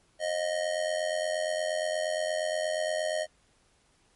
square tone with amplitude modulation, 622 Hz, D#5, 1 cent flat, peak -25 dBFS, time 0.19-3.27 s, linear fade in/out 50 ms, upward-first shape sine, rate 88.5 Hz, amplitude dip 75%, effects pink hiss -66 dBFS RMS until 4.15 s + MP3 48 kbps

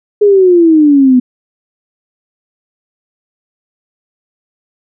sine exponential sweep, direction down, 420.8 to 246.9 Hz, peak -3 dBFS, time 0.21-1.2 s, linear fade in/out 10 ms, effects none

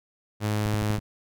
sawtooth tone, 105.9 Hz, G#2, 34 cents sharp, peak -20 dBFS, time 0.4-1 s, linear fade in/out 50 ms
click train, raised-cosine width 5 ms, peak -20 dBFS, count 5, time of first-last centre 0.66-0.985 s, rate 12.3 Hz
effects none

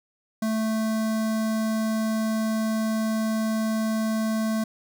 square tone with notch filter, 220 Hz, A3, in tune, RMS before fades -25 dBFS, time 0.42-4.64 s, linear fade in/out 5 ms, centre 2700 Hz, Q 1.4, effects none

